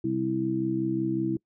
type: harmonic tone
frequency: 65.41 Hz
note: C2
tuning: in tune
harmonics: 2 / 3 / 4 / 5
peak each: -33 / -33 / -35 / -26 dBFS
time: 0.04-1.37 s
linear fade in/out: 5 ms
effects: noise-tail reverb RT60 0.1 s tail -24 dB re dry